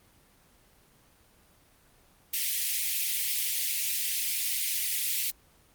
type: high-pass noise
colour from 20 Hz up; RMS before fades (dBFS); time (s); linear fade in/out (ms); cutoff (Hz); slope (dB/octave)
white; -29; 2.33-5.31; 10; 2000; 48
effects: pink hiss -61 dBFS RMS until 5.74 s + Opus 24 kbps